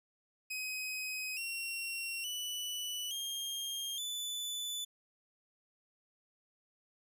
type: tone with pitch steps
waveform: sawtooth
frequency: 2524 / 2737 / 2967 / 3217 / 3488 Hz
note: D#7 / F7 / F#7 / G7 / A7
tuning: +24 / -36 / +4 / +44 / -16 cents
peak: -34 dBFS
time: 0.5-4.85 s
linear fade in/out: 10 ms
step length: 870 ms
effects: 12-bit